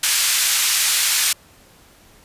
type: band-pass noise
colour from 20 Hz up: white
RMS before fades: -18 dBFS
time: 0.03-1.33 s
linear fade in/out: 5 ms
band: 1700 to 10000 Hz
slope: 12 dB/octave
effects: pink hiss -50 dBFS RMS until 2.24 s + resampled to 32000 Hz